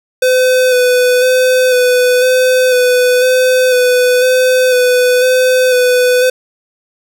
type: tone with vibrato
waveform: square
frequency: 504 Hz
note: B4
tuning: 35 cents sharp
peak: -8 dBFS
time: 0.22-6.3 s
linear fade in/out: 5 ms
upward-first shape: square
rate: 1 Hz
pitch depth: 19 cents each way
effects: none